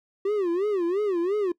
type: tone with vibrato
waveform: triangle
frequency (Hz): 378.6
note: F#4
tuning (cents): +40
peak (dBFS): -20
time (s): 0.25-1.52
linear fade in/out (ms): 5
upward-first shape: sine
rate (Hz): 2.9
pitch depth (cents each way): 200
effects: noise-tail reverb RT60 0.1 s tail -21 dB re dry